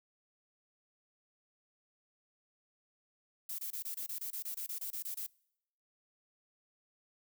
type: noise bursts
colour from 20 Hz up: violet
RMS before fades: -40 dBFS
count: 15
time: 3.49-5.265 s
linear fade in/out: 5 ms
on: 95 ms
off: 25 ms
effects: noise-tail reverb RT60 0.8 s tail -26 dB re dry